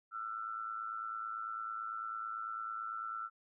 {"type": "tone with amplitude modulation", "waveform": "sine", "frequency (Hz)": 1341, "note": "E6", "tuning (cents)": 29, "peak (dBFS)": -35, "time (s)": [0.11, 3.3], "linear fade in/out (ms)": 50, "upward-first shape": "sine", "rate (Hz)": 109, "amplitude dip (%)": 70, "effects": []}